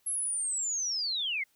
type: linear sweep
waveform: sine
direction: down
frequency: 11175 to 2016 Hz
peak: -29 dBFS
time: 0.06-1.44 s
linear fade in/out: 10 ms
effects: white hiss -70 dBFS RMS until 1.55 s